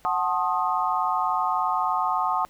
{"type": "chord", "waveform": "sine", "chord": "F# diminished seventh", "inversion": "none", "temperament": "equal with one note detuned", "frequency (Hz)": [740, 880, 1067.9, 1244.5], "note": ["F#5", "A5", "C6", "Eb6"], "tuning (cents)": [0, 0, 35, 0], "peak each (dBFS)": -27, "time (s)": [0.05, 2.45], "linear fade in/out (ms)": 0, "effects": ["pink hiss -57 dBFS RMS until 2.49 s"]}